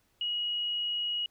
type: tone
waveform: sine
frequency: 2900 Hz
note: F#7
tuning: 35 cents flat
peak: -29 dBFS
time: 0.21-1.26 s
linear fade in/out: 2 ms
effects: pink hiss -71 dBFS RMS until 1.3 s